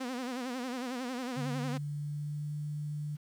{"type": "tone with vibrato", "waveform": "sawtooth", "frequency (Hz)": 251.3, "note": "B3", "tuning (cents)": 30, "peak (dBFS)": -31, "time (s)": [0, 1.78], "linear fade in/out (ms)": 10, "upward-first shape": "sine", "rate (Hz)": 11, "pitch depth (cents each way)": 94}
{"type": "tone with pitch glide", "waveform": "sine", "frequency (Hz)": [144.5, 148.73], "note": ["D3", "D3"], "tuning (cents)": [-28, 22], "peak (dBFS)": -34, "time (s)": [1.36, 3.17], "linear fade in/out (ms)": 20, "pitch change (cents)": 50, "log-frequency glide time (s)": [1.47, 2.54]}
{"effects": ["low-pass 9000 Hz 12 dB/octave", "10-bit"]}